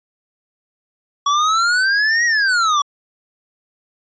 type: exponential two-way sweep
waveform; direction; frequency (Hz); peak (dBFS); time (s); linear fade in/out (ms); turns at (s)
square; up then down; 1126 to 1920 to 1126; -14; 1.26-2.82; 5; 2.25
effects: resampled to 16000 Hz